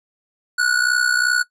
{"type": "tone with amplitude modulation", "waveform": "square", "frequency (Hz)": 1467, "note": "F#6", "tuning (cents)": -15, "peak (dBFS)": -13, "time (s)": [0.58, 1.43], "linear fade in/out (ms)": 10, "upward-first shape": "sine", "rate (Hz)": 62.7, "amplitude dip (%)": 75, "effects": ["noise-tail reverb RT60 0.1 s tail -18 dB re dry", "low-pass 10000 Hz 12 dB/octave"]}